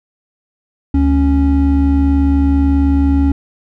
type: tone pair together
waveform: triangle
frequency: 72.96 / 277.2 Hz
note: D2 / C#4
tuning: -11 / 0 cents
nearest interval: octave + major seventh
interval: 2311 cents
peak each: -10 dBFS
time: 0.94-3.32 s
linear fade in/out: 5 ms
effects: none